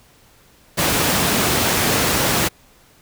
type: high-pass noise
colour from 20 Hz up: pink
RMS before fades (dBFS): -18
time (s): 0.77-2.49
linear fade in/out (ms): 20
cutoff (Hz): 100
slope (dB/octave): 12
effects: pink hiss -52 dBFS RMS until 3.01 s